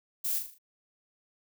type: noise with echo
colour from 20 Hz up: violet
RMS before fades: -31 dBFS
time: 0.24-0.39 s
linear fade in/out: 10 ms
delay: 39 ms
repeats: 5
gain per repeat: -6 dB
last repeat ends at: 0.585 s
effects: none